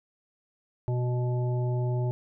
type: harmonic tone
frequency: 123.47 Hz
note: B2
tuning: in tune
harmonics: 1 / 3 / 5 / 7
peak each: -25 / -35 / -39 / -42 dBFS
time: 0.88-2.11 s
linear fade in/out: 0 ms
effects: none